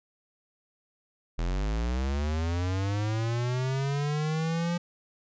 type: linear sweep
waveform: square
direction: up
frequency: 40.33 to 174.61 Hz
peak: -27 dBFS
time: 1.38-4.78 s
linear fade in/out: 10 ms
effects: resampled to 16000 Hz